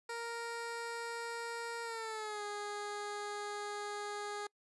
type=tone with pitch glide; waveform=15% pulse; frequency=466.2 to 412.9 Hz; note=A#4 to G#4; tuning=0 to -10 cents; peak=-33 dBFS; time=0.09-4.47 s; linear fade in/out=5 ms; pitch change=-210 cents; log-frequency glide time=1.83-2.43 s; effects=noise-tail reverb RT60 0.1 s tail -25 dB re dry + resampled to 24000 Hz